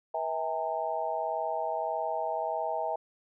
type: harmonic tone with a mistuned harmonic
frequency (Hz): 161.3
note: E3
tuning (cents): -37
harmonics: 3 / 4 / 5 / 6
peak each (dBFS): -39 / -32 / -34 / -36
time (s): 0.14-2.96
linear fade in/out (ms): 5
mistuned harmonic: 6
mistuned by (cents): -110
effects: none